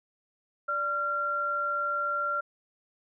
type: tone pair together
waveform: sine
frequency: 587.3 / 1376.8 Hz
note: D5 / F6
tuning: 0 / -25 cents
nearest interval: octave + minor third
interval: 1475 cents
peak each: -36 / -27 dBFS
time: 0.68-2.41 s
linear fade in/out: 10 ms
effects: none